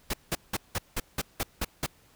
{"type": "noise bursts", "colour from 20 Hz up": "pink", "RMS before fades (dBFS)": -29, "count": 9, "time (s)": [0.1, 1.864], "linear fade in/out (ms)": 5, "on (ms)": 36, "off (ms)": 180, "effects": ["pink hiss -61 dBFS RMS until 2.15 s"]}